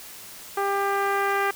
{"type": "tone with low-pass filter sweep", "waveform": "10% pulse", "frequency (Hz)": 397.5, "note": "G4", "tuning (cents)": 24, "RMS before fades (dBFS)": -24, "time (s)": [0.57, 1.51], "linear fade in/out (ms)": 5, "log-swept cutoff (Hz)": [1100, 2000], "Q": 0.98, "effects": ["white hiss -42 dBFS RMS until 1.55 s"]}